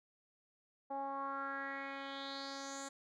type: tone with low-pass filter sweep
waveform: 10% pulse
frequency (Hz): 274.5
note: C#4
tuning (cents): -17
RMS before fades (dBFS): -43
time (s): 0.9-2.89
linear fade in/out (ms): 10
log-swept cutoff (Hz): 750 to 7900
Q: 4.4
effects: none